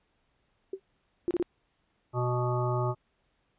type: tone with exponential decay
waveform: sine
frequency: 385.1 Hz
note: G4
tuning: 31 cents flat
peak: -28 dBFS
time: 0.73-0.8 s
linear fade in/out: 5 ms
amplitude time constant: 15 ms
type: tone bursts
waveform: sine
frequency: 349.2 Hz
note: F4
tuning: in tune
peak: -24 dBFS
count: 3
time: 1.28-1.426 s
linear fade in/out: 0 ms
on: 28 ms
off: 31 ms
type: harmonic tone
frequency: 123.47 Hz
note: B2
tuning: in tune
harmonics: 1 / 3 / 5 / 7 / 9 / 10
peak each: -28 / -33 / -35 / -36 / -38 / -38 dBFS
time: 2.13-2.95 s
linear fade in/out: 50 ms
effects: pink hiss -73 dBFS RMS until 3.58 s + resampled to 8000 Hz